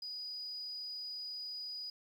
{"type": "tone", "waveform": "triangle", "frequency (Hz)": 4933, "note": "D#8", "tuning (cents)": -16, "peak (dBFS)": -37, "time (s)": [0.02, 1.9], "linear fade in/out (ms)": 5, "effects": ["tanh soft clip ceiling -39 dBFS", "11-bit"]}